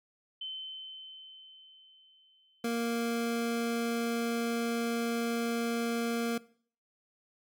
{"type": "tone with exponential decay", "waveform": "sine", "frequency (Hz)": 3069, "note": "G7", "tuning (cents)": -37, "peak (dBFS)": -36, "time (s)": [0.41, 3.31], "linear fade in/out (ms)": 5, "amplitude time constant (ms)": 630}
{"type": "tone", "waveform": "25% pulse", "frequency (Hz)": 233.1, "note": "A#3", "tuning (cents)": 0, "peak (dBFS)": -26, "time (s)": [2.64, 6.38], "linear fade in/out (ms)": 5}
{"effects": ["noise-tail reverb RT60 0.5 s tail -20 dB re dry"]}